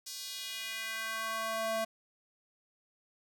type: tone with high-pass filter sweep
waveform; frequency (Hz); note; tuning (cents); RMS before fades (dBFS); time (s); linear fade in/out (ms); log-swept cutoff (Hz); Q
square; 222.8; A3; +22; -37; 0.06-1.85; 10; 5300 to 560; 1.8
effects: none